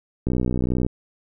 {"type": "click train", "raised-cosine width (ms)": 3, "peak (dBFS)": -10, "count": 38, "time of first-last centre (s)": [0.27, 0.865], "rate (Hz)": 62.2, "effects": []}